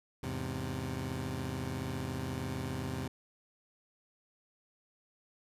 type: chord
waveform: 20% pulse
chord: E augmented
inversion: none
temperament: equal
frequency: 82.41 / 103.83 / 130.81 Hz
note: E2 / G#2 / B#2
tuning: 0 / 0 / 0 cents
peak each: -36 / -37 / -33 dBFS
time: 0.23-3.08 s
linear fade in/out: 5 ms
effects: resampled to 32000 Hz